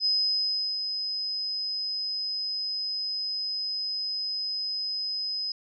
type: tone with ADSR envelope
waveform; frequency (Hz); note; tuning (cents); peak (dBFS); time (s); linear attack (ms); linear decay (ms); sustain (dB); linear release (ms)
sine; 5050; D#8; +25; -21; 0-5.52; 53; 720; -7; 3
effects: none